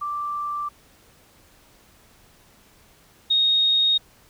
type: tone pair in turn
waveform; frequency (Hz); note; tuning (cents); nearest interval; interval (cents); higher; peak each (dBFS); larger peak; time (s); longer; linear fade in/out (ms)
sine; 1174.7 / 3729; D6 / A#7; 0 / 0; octave + minor sixth; 2000; second; -25 / -16; second; 0.01-0.69 / 3.3-3.98; neither; 10
effects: pink hiss -55 dBFS RMS until 4.29 s